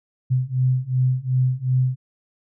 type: beating tone pair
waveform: sine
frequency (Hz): 126.9 / 129.6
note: B2 / C3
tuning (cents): +47 / -16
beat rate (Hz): 2.7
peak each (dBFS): -21 / -20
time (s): 0.3-1.96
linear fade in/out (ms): 20
effects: none